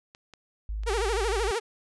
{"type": "clicks", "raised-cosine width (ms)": 0.2, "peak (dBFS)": -30, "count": 4, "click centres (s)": [0.149, 0.337, 0.835, 0.983]}
{"type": "tone", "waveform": "sine", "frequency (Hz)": 52.6, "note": "G#1", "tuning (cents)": 23, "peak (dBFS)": -29, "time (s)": [0.69, 1.51], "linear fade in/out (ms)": 0}
{"type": "tone with vibrato", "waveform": "sawtooth", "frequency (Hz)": 425.6, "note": "G#4", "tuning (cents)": 42, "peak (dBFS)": -22, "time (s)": [0.86, 1.6], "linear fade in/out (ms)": 20, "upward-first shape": "sine", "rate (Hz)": 13, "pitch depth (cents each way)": 200}
{"effects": ["resampled to 24000 Hz"]}